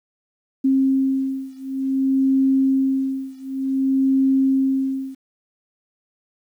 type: beating tone pair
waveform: sine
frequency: 267.2 / 267.75 Hz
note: C4 / C4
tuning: +36 / +40 cents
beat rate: 0.55 Hz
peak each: -19 / -20 dBFS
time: 0.64-5.15 s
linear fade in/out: 10 ms
effects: 9-bit